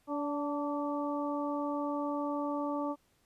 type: harmonic tone with a mistuned harmonic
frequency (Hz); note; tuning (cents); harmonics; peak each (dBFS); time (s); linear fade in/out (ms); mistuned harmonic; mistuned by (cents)
289.1; D4; -27; 1 / 2 / 3 / 4; -34 / -37 / -39 / -40; 0.07-2.96; 50; 3; +32
effects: pink hiss -71 dBFS RMS until 3.25 s + resampled to 32000 Hz